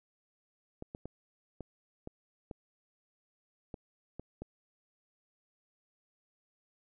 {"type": "clicks", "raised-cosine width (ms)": 2, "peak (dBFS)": -28, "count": 9, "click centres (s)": [0.824, 0.949, 1.056, 1.607, 2.074, 2.512, 3.742, 4.196, 4.42], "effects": []}